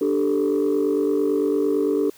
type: chord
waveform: sine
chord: D suspended fourth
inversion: none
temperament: just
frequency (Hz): 293.7 / 391.6 / 440.5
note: D4 / G4 / A4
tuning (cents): 0 / -2 / +2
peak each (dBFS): -21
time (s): 0.01-2.1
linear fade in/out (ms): 5
effects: tanh soft clip ceiling -13 dBFS + white hiss -51 dBFS RMS until 2.17 s